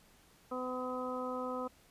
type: harmonic tone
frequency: 253.4 Hz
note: B3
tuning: 45 cents sharp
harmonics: 1 / 2 / 3 / 4 / 5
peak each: -41 / -39 / -47 / -44 / -42 dBFS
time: 0.51-1.68 s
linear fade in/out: 10 ms
effects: pink hiss -64 dBFS RMS until 1.9 s + resampled to 32000 Hz